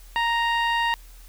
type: tone with low-pass filter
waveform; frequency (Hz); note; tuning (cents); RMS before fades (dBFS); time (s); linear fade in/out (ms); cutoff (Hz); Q
15% pulse; 932.3; A#5; 0; -23; 0.16-0.94; 0; 3000; 0.53
effects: added 40 Hz sine -43 dBFS peak until 1.28 s + white hiss -53 dBFS RMS until 1.28 s